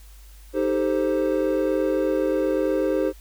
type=chord; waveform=triangle; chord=A half-diminished seventh; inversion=second; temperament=equal; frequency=311.1 / 392 / 440 / 523.3 Hz; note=Eb4 / G4 / A4 / C5; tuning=0 / 0 / 0 / 0 cents; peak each=-23 / -23 / -28 / -22 dBFS; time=0.53-3.13 s; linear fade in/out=50 ms; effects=added 50 Hz sine -43 dBFS peak until 3.2 s + white hiss -54 dBFS RMS until 3.2 s